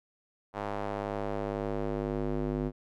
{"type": "tone with band-pass filter sweep", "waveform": "square", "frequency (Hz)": 51, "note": "G#1", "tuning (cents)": -31, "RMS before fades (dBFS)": -33, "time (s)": [0.53, 2.72], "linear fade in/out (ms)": 50, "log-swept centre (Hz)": [840, 300], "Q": 1.3, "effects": []}